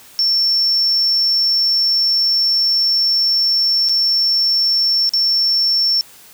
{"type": "tone with dropouts", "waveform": "sine", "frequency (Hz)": 5420, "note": "E8", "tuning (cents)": 47, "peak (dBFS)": -11, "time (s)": [0.19, 6.01], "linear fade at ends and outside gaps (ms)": 0, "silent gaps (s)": [[3.888, 3.894], [5.092, 5.136]], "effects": ["tanh soft clip ceiling -9 dBFS", "white hiss -43 dBFS RMS until 6.33 s"]}